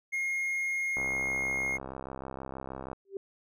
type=tone; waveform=triangle; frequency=2144 Hz; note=C7; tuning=42 cents sharp; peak=-27 dBFS; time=0.12-1.78 s; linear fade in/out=20 ms
type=click train; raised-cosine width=1 ms; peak=-25 dBFS; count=131; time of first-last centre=0.97-2.931 s; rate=66.3 Hz
type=tone with exponential growth; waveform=sine; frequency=391.7 Hz; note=G4; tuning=1 cent flat; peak=-30 dBFS; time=3.05-3.17 s; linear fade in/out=2 ms; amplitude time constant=24 ms
effects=none